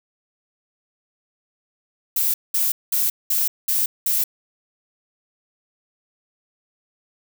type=noise bursts; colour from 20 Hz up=violet; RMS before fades=-20 dBFS; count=6; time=2.16-4.24 s; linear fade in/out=5 ms; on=180 ms; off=200 ms; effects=none